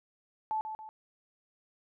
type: tone with echo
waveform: sine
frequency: 870 Hz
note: A5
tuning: 20 cents flat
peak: -29 dBFS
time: 0.51-0.61 s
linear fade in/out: 0 ms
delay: 140 ms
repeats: 2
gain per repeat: -7 dB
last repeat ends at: 0.89 s
effects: none